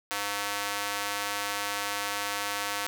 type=tone with high-pass filter; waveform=square; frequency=101.8 Hz; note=G#2; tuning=34 cents flat; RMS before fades=-32 dBFS; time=0.11-2.87 s; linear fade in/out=0 ms; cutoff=980 Hz; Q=0.68; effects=none